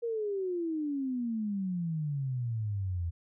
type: exponential sweep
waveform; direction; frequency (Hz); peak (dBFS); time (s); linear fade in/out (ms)
sine; down; 476.4 to 82.41; -30; 0.02-3.11; 20
effects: none